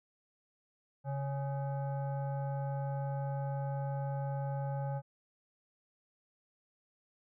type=tone with frequency modulation; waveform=sine; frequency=138.1 Hz; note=C#3; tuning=6 cents flat; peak=-33 dBFS; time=1.04-5.02 s; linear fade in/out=50 ms; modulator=694 Hz; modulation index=0.71; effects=none